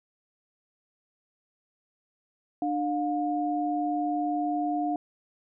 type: tone pair together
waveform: sine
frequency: 298.3 / 712.8 Hz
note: D4 / F5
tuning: +27 / +35 cents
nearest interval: octave + minor third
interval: 1508 cents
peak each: -28 dBFS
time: 2.62-4.96 s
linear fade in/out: 2 ms
effects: none